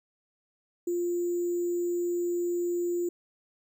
sine tone with sample-and-hold, 349.2 Hz, F4, in tune, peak -26 dBFS, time 0.87-3.09 s, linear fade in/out 5 ms, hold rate 7350 Hz, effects none

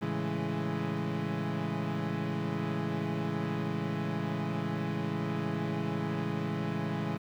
30% pulse chord, A major seventh, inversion none, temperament equal, 110 / 138.59 / 164.81 / 207.7 Hz, A2 / C#3 / E3 / G#3, 0 / 0 / 0 / 0 cents, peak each -37 / -35 / -32 / -33 dBFS, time 0.01-7.18 s, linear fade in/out 20 ms, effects low-pass 3000 Hz 12 dB/octave + 10-bit

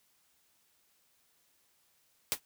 white noise with exponential decay, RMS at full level -26 dBFS, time 2.32-2.4 s, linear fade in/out 0 ms, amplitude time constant 16 ms, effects white hiss -71 dBFS RMS until 2.45 s

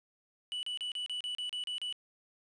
triangle tone bursts, 2960 Hz, F#7, in tune, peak -33 dBFS, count 10, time 0.52-1.926 s, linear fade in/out 0 ms, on 110 ms, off 34 ms, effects resampled to 22050 Hz + 11-bit

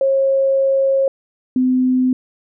sine tone pair in turn, 541 / 255.3 Hz, C#5 / C4, -42 / -42 cents, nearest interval octave + minor second, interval 1300 cents, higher first, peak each -12 dBFS, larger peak neither, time 0.01-1.08 / 1.56-2.13 s, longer first, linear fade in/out 2 ms, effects none

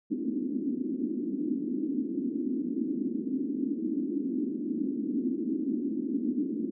white band-pass noise, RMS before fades -31 dBFS, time 0.1-6.71 s, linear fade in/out 10 ms, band 230 to 310 Hz, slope 48 dB/octave, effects none

